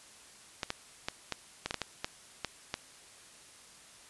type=clicks; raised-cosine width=0.2 ms; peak=-15 dBFS; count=11; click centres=0.632 / 0.704 / 1.085 / 1.323 / 1.66 / 1.709 / 1.743 / 1.817 / 2.045 / 2.447 / 2.741 s; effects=white hiss -55 dBFS RMS until 4.09 s + resampled to 24000 Hz